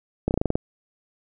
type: slowing click train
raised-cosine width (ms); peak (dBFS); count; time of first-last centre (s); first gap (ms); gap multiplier
2; -8; 8; 0.28-0.555; 29; 1.1
effects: none